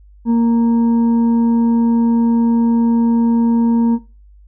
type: tone with frequency modulation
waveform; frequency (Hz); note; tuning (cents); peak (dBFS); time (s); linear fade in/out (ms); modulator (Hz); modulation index
sine; 232.5; A#3; -4; -10; 0.25-3.99; 50; 697; 0.27
effects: noise-tail reverb RT60 0.3 s tail -19 dB re dry + added 50 Hz sine -41 dBFS peak until 4.47 s